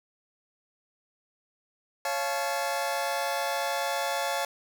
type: chord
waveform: sawtooth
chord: Db augmented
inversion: none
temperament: just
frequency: 554.4 / 693 / 866.2 Hz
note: Db5 / F5 / A5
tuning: 0 / -14 / -27 cents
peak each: -28 dBFS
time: 2.05-4.45 s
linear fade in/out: 2 ms
effects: none